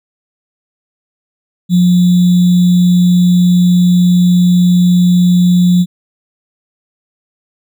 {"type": "tone with sample-and-hold", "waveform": "sine", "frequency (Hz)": 178.3, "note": "F3", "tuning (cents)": 36, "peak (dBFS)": -5, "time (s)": [1.69, 5.86], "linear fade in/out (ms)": 50, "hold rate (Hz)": 3675, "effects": []}